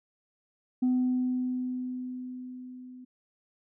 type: tone with level ramp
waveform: sine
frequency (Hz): 252.5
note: B3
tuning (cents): +39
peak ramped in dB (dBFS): -20 to -44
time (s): 0.82-3.05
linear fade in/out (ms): 10
effects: tanh soft clip ceiling -20 dBFS